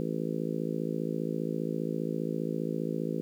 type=harmonic tone; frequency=55 Hz; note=A1; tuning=in tune; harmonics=3 / 4 / 5 / 6 / 7 / 8 / 9; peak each=-35 / -36 / -37 / -38 / -38 / -39 / -40 dBFS; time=0-3.21 s; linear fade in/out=0 ms; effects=10-bit